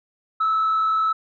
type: tone with frequency modulation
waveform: sine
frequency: 1304 Hz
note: E6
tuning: 19 cents flat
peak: -16 dBFS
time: 0.4-1.13 s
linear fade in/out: 10 ms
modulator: 40.5 Hz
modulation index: 0.49
effects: tanh soft clip ceiling -15 dBFS